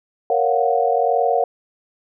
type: chord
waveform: sine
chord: Gb major seventh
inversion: first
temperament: equal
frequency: 466.2 / 554.4 / 698.5 / 740 Hz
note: Bb4 / Db5 / F5 / Gb5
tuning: 0 / 0 / 0 / 0 cents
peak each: -20 / -22 / -20 / -20 dBFS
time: 0.3-1.44 s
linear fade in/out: 2 ms
effects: none